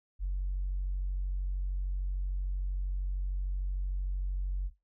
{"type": "tone", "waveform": "sine", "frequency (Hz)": 46.56, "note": "F#1", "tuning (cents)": 12, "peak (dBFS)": -28, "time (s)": [0.19, 4.71], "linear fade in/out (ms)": 50, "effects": ["noise-tail reverb RT60 0.2 s tail -18 dB re dry", "tanh soft clip ceiling -26 dBFS"]}